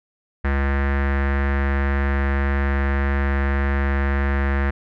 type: tone with low-pass filter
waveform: square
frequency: 69.3 Hz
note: C#2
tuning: in tune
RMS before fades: -20 dBFS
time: 0.44-4.71 s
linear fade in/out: 10 ms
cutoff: 1800 Hz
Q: 3.9
effects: none